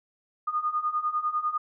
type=beating tone pair; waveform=sine; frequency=1220 / 1230 Hz; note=D#6 / D#6; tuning=-34 / -20 cents; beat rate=10 Hz; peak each=-30 / -27 dBFS; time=0.47-1.58 s; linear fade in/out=10 ms; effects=none

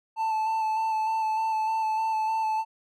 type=tone with vibrato; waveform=triangle; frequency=880 Hz; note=A5; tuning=in tune; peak=-22 dBFS; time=0.16-2.65 s; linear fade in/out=50 ms; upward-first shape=square; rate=3.3 Hz; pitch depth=15 cents each way; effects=none

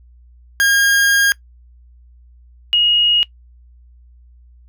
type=tone pair in turn; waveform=40% pulse / sine; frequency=1622 / 2878 Hz; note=G#6 / F#7; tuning=-41 / -49 cents; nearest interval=minor seventh; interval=992 cents; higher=second; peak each=-10 dBFS; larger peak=neither; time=0.6-1.32 / 2.73-3.23 s; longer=first; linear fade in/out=0 ms; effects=noise-tail reverb RT60 0.1 s tail -21 dB re dry + added 60 Hz sine -43 dBFS peak until 4.68 s

